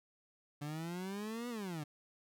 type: exponential two-way sweep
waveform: 30% pulse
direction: up then down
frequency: 143.8 to 246.9 to 143.8 Hz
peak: -37 dBFS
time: 0.61-1.84 s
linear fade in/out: 10 ms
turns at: 1.49 s
effects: none